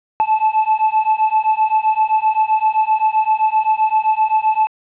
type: beating tone pair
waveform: triangle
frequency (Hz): 866 / 873.7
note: A5 / A5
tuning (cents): -28 / -12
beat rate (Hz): 7.7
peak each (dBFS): -14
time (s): 0.2-4.67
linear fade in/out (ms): 0
effects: resampled to 8000 Hz + 8-bit